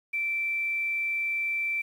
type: tone with quantisation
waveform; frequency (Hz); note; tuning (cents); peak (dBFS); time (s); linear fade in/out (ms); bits
sine; 2337; D7; -9; -26; 0.13-1.82; 10; 9
effects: none